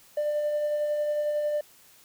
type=tone with tremolo; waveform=triangle; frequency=595 Hz; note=D5; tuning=22 cents sharp; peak=-20 dBFS; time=0.17-1.61 s; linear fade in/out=5 ms; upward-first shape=sine; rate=11 Hz; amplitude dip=35%; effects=tanh soft clip ceiling -20 dBFS + white hiss -56 dBFS RMS until 2.04 s